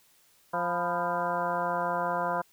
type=harmonic tone with a mistuned harmonic; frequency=174.9 Hz; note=F3; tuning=3 cents sharp; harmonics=1 / 2 / 3 / 4 / 5 / 6 / 7 / 8 / 9; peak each=-39 / -41 / -34 / -32 / -39 / -31 / -39 / -37 / -42 dBFS; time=0.53-2.42 s; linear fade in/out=10 ms; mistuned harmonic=6; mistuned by=-84 cents; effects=white hiss -63 dBFS RMS until 2.52 s